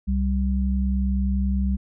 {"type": "tone pair together", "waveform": "sine", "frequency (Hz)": [65.41, 195.39], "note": ["C2", "G3"], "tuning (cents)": [0, -5], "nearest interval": "octave + perfect fifth", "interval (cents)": 1895, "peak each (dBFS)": [-21, -24], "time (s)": [0.07, 1.77], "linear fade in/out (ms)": 20, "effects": []}